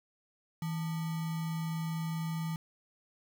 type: tone with sample-and-hold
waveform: sine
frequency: 162.2 Hz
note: E3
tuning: 28 cents flat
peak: -32 dBFS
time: 0.62-2.56 s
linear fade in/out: 2 ms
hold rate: 1050 Hz
effects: none